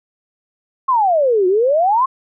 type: exponential two-way sweep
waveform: sine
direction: down then up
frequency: 1095 to 355.7 to 1095 Hz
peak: -11 dBFS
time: 0.88-2.06 s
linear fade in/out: 10 ms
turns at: 1.47 s
effects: none